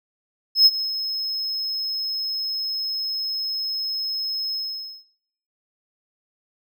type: tone with ADSR envelope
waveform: triangle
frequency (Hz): 5170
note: E8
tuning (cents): -34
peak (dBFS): -6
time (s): 0.55-5.04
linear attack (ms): 110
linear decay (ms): 41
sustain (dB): -16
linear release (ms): 500
effects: noise-tail reverb RT60 0.7 s tail -20 dB re dry